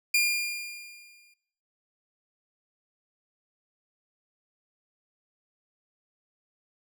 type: tone with exponential decay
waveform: sawtooth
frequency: 2408 Hz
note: D7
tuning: 43 cents sharp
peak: -16 dBFS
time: 0.14-1.34 s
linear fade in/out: 5 ms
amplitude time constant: 260 ms
effects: noise-tail reverb RT60 0.7 s tail -20 dB re dry